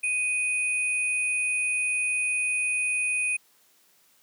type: tone pair together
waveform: sine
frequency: 2489 / 9397 Hz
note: D#7 / D9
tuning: 0 / 0 cents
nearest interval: octave + major seventh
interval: 2300 cents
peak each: -24 / -32 dBFS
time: 0.03-3.37 s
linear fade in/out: 10 ms
effects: white hiss -62 dBFS RMS until 4.22 s + high-pass 150 Hz 12 dB/octave